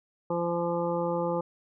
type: harmonic tone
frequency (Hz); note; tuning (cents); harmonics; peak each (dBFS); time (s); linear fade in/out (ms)
171.6; F3; -30; 1 / 2 / 3 / 5 / 6 / 7; -33 / -33 / -29 / -34 / -40 / -39; 0.3-1.41; 5
effects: none